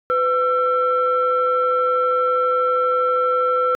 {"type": "tone pair together", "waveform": "sine", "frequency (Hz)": [503, 1343.8], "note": ["B4", "E6"], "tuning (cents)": [32, 33], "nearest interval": "octave + perfect fourth", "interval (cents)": 1701, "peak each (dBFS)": [-18, -17], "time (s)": [0.1, 3.75], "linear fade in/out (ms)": 0, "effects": ["tanh soft clip ceiling -9 dBFS"]}